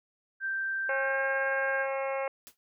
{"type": "tone with pitch glide", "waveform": "sine", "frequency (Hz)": [1568, 1604.7], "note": ["G6", "G6"], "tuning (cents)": [0, 40], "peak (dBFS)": -29, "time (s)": [0.4, 1.87], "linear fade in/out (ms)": 50, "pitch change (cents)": 40, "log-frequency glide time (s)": [0.97, 1.17]}
{"type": "harmonic tone", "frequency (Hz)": 270.5, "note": "C#4", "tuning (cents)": -42, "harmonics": [2, 3, 4, 5, 6, 7, 8, 9, 10], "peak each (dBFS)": [-31, -37, -39, -44, -45, -47, -40, -48, -49], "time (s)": [0.89, 2.28], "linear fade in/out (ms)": 2}
{"type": "noise with exponential decay", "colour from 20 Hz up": "white", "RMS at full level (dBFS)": -44, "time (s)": [2.47, 2.57], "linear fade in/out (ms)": 0, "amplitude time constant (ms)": 20}
{"effects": []}